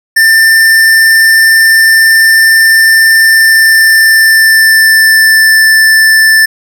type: tone with pitch glide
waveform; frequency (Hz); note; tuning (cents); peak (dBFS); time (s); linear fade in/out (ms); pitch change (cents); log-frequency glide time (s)
square; 1789 to 1765.4; A6 to A6; +28 to +5; -3; 0.16-6.46; 10; -23; 3.2-5.66
effects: none